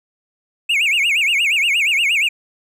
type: tone with vibrato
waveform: triangle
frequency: 2489 Hz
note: D#7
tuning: in tune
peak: -12 dBFS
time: 0.69-2.29 s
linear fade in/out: 10 ms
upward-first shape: sine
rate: 8.5 Hz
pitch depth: 250 cents each way
effects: none